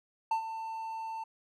triangle tone with ADSR envelope, 894 Hz, A5, 27 cents sharp, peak -23 dBFS, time 0.31-1.24 s, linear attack 5 ms, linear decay 95 ms, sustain -11 dB, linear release 8 ms, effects none

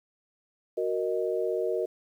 sine chord, D# minor, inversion first, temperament equal, 370 / 466.2 / 622.3 Hz, F#4 / A#4 / D#5, 0 / 0 / 0 cents, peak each -30 / -29 / -32 dBFS, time 0.77-1.86 s, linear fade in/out 10 ms, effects 10-bit

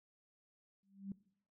sine tone with exponential growth, 196 Hz, G3, in tune, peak -38 dBFS, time 0.83-1.12 s, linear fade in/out 2 ms, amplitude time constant 61 ms, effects noise-tail reverb RT60 0.7 s tail -21 dB re dry

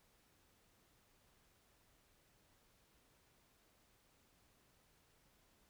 silence, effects pink hiss -73 dBFS RMS until 5.69 s

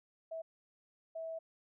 sine tone bursts at uneven times, 651 Hz, E5, 22 cents flat, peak -39 dBFS, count 2, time 0.31-0.42 / 1.15-1.39 s, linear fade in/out 10 ms, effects none

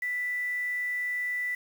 sine tone with quantisation, 1978 Hz, B6, 2 cents sharp, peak -28 dBFS, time 0.02-1.55 s, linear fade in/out 5 ms, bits 8, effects none

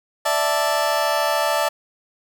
30% pulse chord, D suspended second, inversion none, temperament just, 587.3 / 660.7 / 881 Hz, D5 / E5 / A5, 0 / +4 / +2 cents, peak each -20 dBFS, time 0.25-1.69 s, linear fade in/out 10 ms, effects none

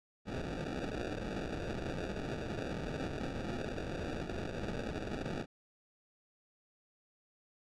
blue noise with sample-and-hold, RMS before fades -39 dBFS, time 0.25-5.46 s, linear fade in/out 50 ms, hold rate 1050 Hz, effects low-pass 5000 Hz 12 dB/octave

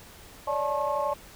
sine tone cluster, 565 / 597 / 866 / 1083 Hz, C#5 / D5 / A5 / C#6, +33 / +28 / -28 / -41 cents, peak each -30 dBFS, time 0.47-1.14 s, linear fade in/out 10 ms, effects tanh soft clip ceiling -16 dBFS + pink hiss -49 dBFS RMS until 1.35 s

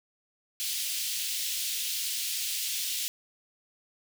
pink high-pass noise, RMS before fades -32 dBFS, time 0.6-3.08 s, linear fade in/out 0 ms, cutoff 2900 Hz, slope 24 dB/octave, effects none

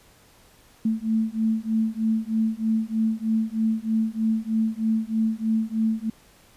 sine beating tone pair, 220 / 223.2 Hz, A3 / A3, 0 / +25 cents, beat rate 3.2 Hz, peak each -24 dBFS, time 0.85-6.1 s, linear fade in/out 5 ms, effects pink hiss -55 dBFS RMS until 6.56 s + resampled to 32000 Hz

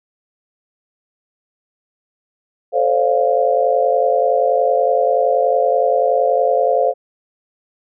sine chord, D minor seventh, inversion second, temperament equal with one note detuned, 440 / 523.3 / 573.9 / 698.5 Hz, A4 / C5 / D5 / F5, 0 / 0 / -40 / 0 cents, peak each -20 / -16 / -20 / -17 dBFS, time 2.72-6.94 s, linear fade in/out 50 ms, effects none

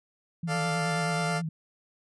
sine tone with vibrato, 163.6 Hz, E3, 13 cents flat, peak -29 dBFS, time 0.43-1.49 s, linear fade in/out 5 ms, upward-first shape triangle, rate 9.4 Hz, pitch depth 84 cents each way
20% pulse chord, D minor, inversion second, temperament equal, 440 / 587.3 / 698.5 Hz, A4 / D5 / F5, 0 / 0 / 0 cents, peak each -30 / -31 / -25 dBFS, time 0.47-1.42 s, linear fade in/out 50 ms
effects resampled to 24000 Hz

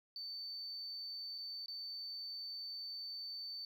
triangle tone with dropouts, 4545 Hz, C#8, 42 cents sharp, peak -40 dBFS, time 0.16-3.65 s, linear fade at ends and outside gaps 1 ms, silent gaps 1.381-1.384 / 1.66-1.682 s, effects tanh soft clip ceiling -40 dBFS

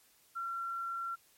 sine tone, 1364 Hz, F6, 41 cents flat, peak -35 dBFS, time 0.35-1.16 s, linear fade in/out 20 ms, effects white hiss -66 dBFS RMS until 1.37 s + MP3 64 kbps

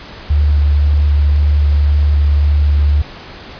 sine tone with vibrato, 73.1 Hz, D2, 7 cents flat, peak -8 dBFS, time 0.3-3.02 s, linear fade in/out 5 ms, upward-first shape square, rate 1.9 Hz, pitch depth 8 cents each way, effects pink hiss -33 dBFS RMS until 3.59 s + resampled to 11025 Hz

